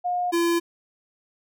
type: tone pair in turn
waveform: sine / square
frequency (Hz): 715 / 340.2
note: F5 / F4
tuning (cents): +41 / -45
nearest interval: octave + minor second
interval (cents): 1286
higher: first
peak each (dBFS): -22 / -20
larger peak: second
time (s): 0.04-0.32 / 0.32-0.6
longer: neither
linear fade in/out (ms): 20
effects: none